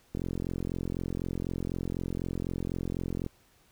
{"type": "click train", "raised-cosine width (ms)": 3, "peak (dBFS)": -20, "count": 138, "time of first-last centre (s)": [0.15, 3.264], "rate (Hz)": 44, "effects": ["pink hiss -64 dBFS RMS until 3.71 s"]}